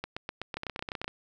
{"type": "two click trains", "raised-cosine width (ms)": 0.3, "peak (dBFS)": [-18, -19], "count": [9, 9], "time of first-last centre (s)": [[0.04, 1.044], [0.57, 1.08]], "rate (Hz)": [7.97, 15.7], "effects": []}